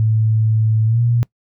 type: tone with pitch glide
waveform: sine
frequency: 110 to 118.58 Hz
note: A2 to A#2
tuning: 0 to +30 cents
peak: -12 dBFS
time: 0-1.23 s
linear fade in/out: 0 ms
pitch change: +130 cents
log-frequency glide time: 0.86-1.01 s
effects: noise-tail reverb RT60 0.1 s tail -23 dB re dry